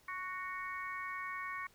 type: harmonic tone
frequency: 370 Hz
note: F#4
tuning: in tune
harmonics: 3 / 4 / 5 / 6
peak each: -42 / -50 / -44 / -45 dBFS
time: 0.08-1.67 s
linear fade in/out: 5 ms
effects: pink hiss -66 dBFS RMS until 1.74 s